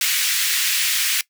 pink high-pass noise, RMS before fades -20 dBFS, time 0.01-1.21 s, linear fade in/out 2 ms, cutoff 1900 Hz, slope 24 dB/octave, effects noise-tail reverb RT60 0.1 s tail -20 dB re dry

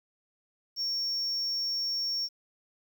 sine tone, 5500 Hz, F8, 27 cents flat, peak -26 dBFS, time 0.76-2.29 s, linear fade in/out 50 ms, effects tanh soft clip ceiling -27 dBFS + 9-bit

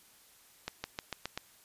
accelerating click train, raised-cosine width 0.2 ms, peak -18 dBFS, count 6, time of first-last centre 0.68-1.376 s, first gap 160 ms, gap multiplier 0.93, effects white hiss -61 dBFS RMS until 1.64 s + resampled to 32000 Hz

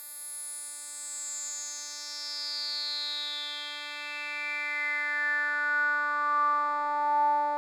10% pulse tone with band-pass filter sweep, 293.7 Hz, D4, in tune, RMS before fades -31 dBFS, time 0-7.57 s, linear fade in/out 0 ms, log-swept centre 12000 to 780 Hz, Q 8.8, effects none

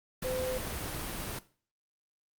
sine tone in noise, 512 Hz, C5, 38 cents flat, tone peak -32 dBFS, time 0.24-0.58 s, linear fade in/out 5 ms, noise pink, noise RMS -37 dBFS, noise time 0.22-1.39 s, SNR +2 dB, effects noise-tail reverb RT60 0.4 s tail -17 dB re dry + Opus 32 kbps

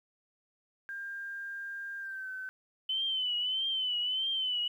sine tone with pitch glide, 1600 to 1526 Hz, G6 to G6, +35 to -47 cents, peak -37 dBFS, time 0.89-2.49 s, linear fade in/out 0 ms, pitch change -82 cents, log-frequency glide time 1.98-2.29 s
sine tone with vibrato, 3040 Hz, F#7, 46 cents sharp, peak -29 dBFS, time 2.89-4.68 s, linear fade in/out 5 ms, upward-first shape triangle, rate 1.6 Hz, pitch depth 86 cents each way
effects 11-bit

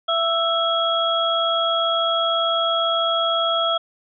sine tone cluster, 667 / 1321 / 3313 Hz, E5 / E6 / G#7, +20 / +3 / -5 cents, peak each -22 dBFS, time 0.08-3.78 s, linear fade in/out 10 ms, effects none

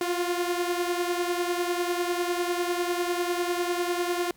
sawtooth beating tone pair, 349.2 / 359.2 Hz, F4 / F4, 0 / +49 cents, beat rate 10 Hz, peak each -23 / -27 dBFS, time 0.01-4.31 s, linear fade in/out 2 ms, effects pink hiss -60 dBFS RMS until 4.36 s

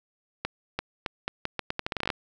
accelerating click train, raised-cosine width 0.3 ms, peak -12 dBFS, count 17, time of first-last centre 0.45-2.102 s, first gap 340 ms, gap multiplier 0.8, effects none

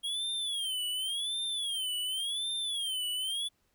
square tone with vibrato, 3261 Hz, G#7, 32 cents flat, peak -32 dBFS, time 0.03-3.49 s, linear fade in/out 20 ms, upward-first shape sine, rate 0.9 Hz, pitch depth 170 cents each way, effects pink hiss -74 dBFS RMS until 3.74 s

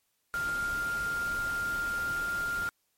sine tone in noise, 1400 Hz, F6, 4 cents sharp, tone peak -29 dBFS, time 0.34-2.69 s, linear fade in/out 0 ms, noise pink, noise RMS -42 dBFS, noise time 0.34-2.69 s, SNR +10 dB, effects white hiss -75 dBFS RMS until 2.97 s + MP3 64 kbps

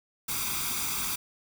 white noise with comb filter, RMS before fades -31 dBFS, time 0.28-1.16 s, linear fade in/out 10 ms, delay 0.84 ms, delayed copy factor +0.75, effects none

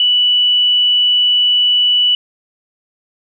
sine tone, 2960 Hz, F#7, in tune, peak -9 dBFS, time 0-2.15 s, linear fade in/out 2 ms, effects none

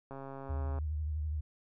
click train, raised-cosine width 1 ms, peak -31 dBFS, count 93, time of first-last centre 0.11-0.786 s, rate 136 Hz
sine tone with vibrato, 76.3 Hz, D#2, 33 cents flat, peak -32 dBFS, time 0.49-1.41 s, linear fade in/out 10 ms, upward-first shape sine, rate 12 Hz, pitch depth 62 cents each way
effects none

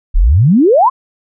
sine exponential sweep, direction up, 32.06 to 1108.7 Hz, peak -5 dBFS, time 0.14-0.9 s, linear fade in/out 20 ms, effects none

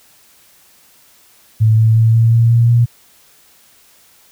sine tone with pitch steps, 110 / 111.41 / 112.83 / 114.27 / 115.74 / 117.22 / 118.72 Hz, A2 / A2 / A2 / A#2 / A#2 / A#2 / A#2, 0 / +22 / +44 / -34 / -12 / +10 / +32 cents, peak -7 dBFS, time 1.6-2.86 s, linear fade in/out 20 ms, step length 180 ms, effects white hiss -49 dBFS RMS until 4.31 s

